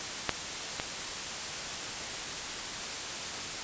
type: clicks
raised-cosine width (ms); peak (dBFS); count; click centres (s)
0.3; -9 / -15; 2; 0.293 / 0.799
effects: white hiss -36 dBFS RMS until 3.63 s + resampled to 16000 Hz